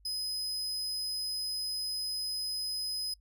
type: tone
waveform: 40% pulse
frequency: 5040 Hz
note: D#8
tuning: 21 cents sharp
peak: -32 dBFS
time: 0.05-3.14 s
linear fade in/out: 5 ms
effects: noise-tail reverb RT60 0.1 s tail -24 dB re dry + added 50 Hz sine -59 dBFS peak until 3.2 s